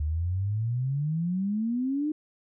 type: exponential sweep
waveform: sine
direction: up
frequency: 73 to 311.1 Hz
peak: -25 dBFS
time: 0-2.12 s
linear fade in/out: 5 ms
effects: none